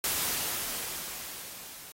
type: noise with level ramp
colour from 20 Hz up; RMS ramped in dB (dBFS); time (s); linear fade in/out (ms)
white; -28 to -47; 0.04-1.92; 2
effects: AAC 48 kbps